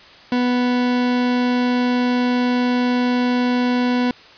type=tone; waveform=40% pulse; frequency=246.9 Hz; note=B3; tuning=in tune; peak=-15 dBFS; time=0.32-4.11 s; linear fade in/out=2 ms; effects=white hiss -44 dBFS RMS until 4.37 s + resampled to 11025 Hz